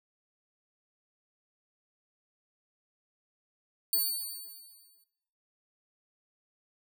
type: tone with exponential decay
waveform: 5% pulse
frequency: 4502 Hz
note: C#8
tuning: 26 cents sharp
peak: -17 dBFS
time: 3.93-5.04 s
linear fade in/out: 2 ms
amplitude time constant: 240 ms
effects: noise-tail reverb RT60 0.8 s tail -18 dB re dry